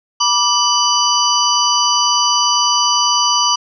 sine tone cluster, 971 / 1173 / 2983 / 4735 / 5890 Hz, B5 / D6 / F#7 / D8 / F#8, -30 / -2 / +13 / +13 / -9 cents, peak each -18 dBFS, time 0.2-3.56 s, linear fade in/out 10 ms, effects none

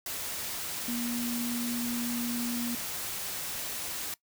sine tone in noise, 239.1 Hz, A#3, 44 cents sharp, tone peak -31 dBFS, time 0.88-2.75 s, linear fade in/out 2 ms, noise white, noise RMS -36 dBFS, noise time 0.06-4.14 s, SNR +2 dB, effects noise-tail reverb RT60 0.1 s tail -20 dB re dry

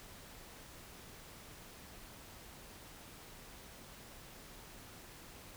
silence, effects pink hiss -54 dBFS RMS until 5.56 s

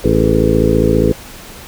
harmonic tone with a mistuned harmonic, 55 Hz, A1, in tune, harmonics 1 / 2 / 3 / 4 / 5 / 6 / 7 / 8 / 9, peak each -18 / -18 / -18 / -18 / -18 / -18 / -18 / -18 / -18 dBFS, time 0.04-1.13 s, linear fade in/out 5 ms, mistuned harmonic 7, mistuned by +89 cents, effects pink hiss -34 dBFS RMS until 1.67 s

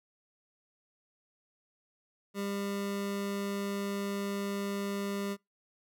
25% pulse tone, 200 Hz, G3, 35 cents sharp, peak -29 dBFS, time 2.34-5.37 s, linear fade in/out 50 ms, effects noise-tail reverb RT60 0.2 s tail -25 dB re dry

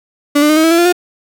35% pulse tone with pitch steps, 290 / 298.7 / 307.6 / 316.8 / 326.3 / 336 / 346.1 / 356.4 Hz, D4 / D4 / D#4 / D#4 / E4 / E4 / F4 / F4, -22 / +29 / -20 / +31 / -18 / +33 / -16 / +35 cents, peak -6 dBFS, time 0.35-0.926 s, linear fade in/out 10 ms, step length 72 ms, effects none

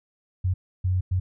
sine tone bursts at uneven times, 92.1 Hz, F#2, 7 cents flat, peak -20 dBFS, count 3, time 0.44-0.54 / 0.84-1.01 / 1.11-1.2 s, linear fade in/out 10 ms, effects none

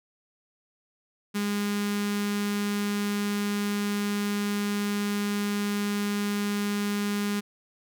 sawtooth tone with notch filter, 204.7 Hz, G#3, 25 cents flat, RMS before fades -28 dBFS, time 1.34-7.41 s, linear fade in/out 20 ms, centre 650 Hz, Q 0.89, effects none

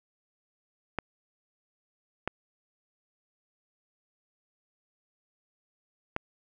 clicks, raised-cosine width 0.5 ms, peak -14 dBFS, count 3, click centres 0.987 / 2.276 / 6.164 s, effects none

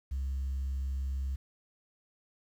sine tone, 67.1 Hz, C2, 44 cents sharp, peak -29 dBFS, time 0.11-1.36 s, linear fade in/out 10 ms, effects tanh soft clip ceiling -29 dBFS + 10-bit

